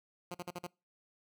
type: tone bursts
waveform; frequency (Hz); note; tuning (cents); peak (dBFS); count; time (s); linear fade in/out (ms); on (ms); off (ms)
10% pulse; 176.8; F3; +22; -31; 5; 0.31-0.669; 5; 35; 46
effects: noise-tail reverb RT60 0.3 s tail -26 dB re dry